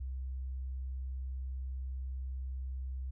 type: tone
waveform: sine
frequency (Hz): 65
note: C2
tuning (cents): -11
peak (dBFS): -36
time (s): 0-3.11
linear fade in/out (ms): 10
effects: none